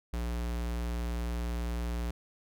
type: tone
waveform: square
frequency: 59 Hz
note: A#1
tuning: 22 cents sharp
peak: -32 dBFS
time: 0.13-2.11 s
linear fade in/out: 5 ms
effects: none